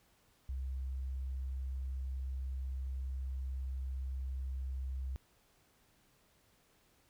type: tone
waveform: sine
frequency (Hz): 65.6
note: C2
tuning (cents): +5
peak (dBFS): -36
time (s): 0.49-5.16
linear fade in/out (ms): 0
effects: pink hiss -70 dBFS RMS until 7.09 s